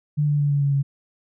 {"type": "tone with pitch steps", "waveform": "sine", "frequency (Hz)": [148.3, 146.43, 144.58, 142.75, 140.95, 139.17], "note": ["D3", "D3", "D3", "D3", "C#3", "C#3"], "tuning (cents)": [17, -5, -27, -49, 29, 7], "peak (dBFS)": -17, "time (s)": [0.17, 0.83], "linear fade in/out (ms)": 20, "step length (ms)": 110, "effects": []}